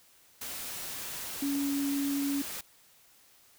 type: tone in noise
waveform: sine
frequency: 280.8 Hz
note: C#4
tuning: 22 cents sharp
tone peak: -28 dBFS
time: 1.42-2.42 s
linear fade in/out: 5 ms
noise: white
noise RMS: -39 dBFS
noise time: 0.41-2.61 s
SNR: +8 dB
effects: white hiss -61 dBFS RMS until 3.58 s